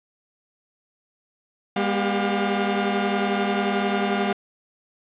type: tone cluster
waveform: sawtooth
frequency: 202.4 / 240.8 / 393.6 / 711 Hz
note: G#3 / B3 / G4 / F5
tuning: -44 / -44 / +7 / +31 cents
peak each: -20 / -27 / -23 / -23 dBFS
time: 1.76-4.33 s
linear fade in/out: 5 ms
effects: resampled to 8000 Hz + 9-bit